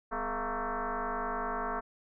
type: tone with frequency modulation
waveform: sine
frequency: 199.9 Hz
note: G3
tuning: 34 cents sharp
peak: -31 dBFS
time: 0.11-1.81 s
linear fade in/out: 20 ms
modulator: 225 Hz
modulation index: 5.9
effects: none